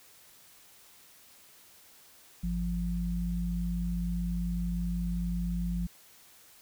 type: tone pair together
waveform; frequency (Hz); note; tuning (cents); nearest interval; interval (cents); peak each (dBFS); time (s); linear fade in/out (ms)
sine; 52.04 / 174.61; G#1 / F3; +4 / 0; octave + major sixth; 2096; -32 / -31; 2.43-5.87; 10
effects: white hiss -57 dBFS RMS until 6.61 s